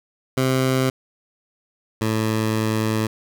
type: tone pair in turn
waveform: 15% pulse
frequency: 130.81 / 109.85 Hz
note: C3 / A2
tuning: 0 / -2 cents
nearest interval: minor third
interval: 302 cents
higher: first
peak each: -11 / -13 dBFS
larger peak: first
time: 0.37-0.9 / 2.01-3.07 s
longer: second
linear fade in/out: 5 ms
effects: none